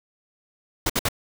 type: noise bursts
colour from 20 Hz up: pink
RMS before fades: -22 dBFS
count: 3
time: 0.86-1.087 s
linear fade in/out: 5 ms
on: 37 ms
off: 58 ms
effects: none